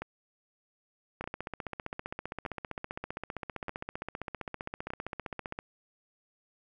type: two click trains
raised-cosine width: 0.5 ms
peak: -21 / -21 dBFS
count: 68 / 5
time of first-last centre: 1.21-5.589 / 0.02-4.904 s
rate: 15.3 / 0.819 Hz
effects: none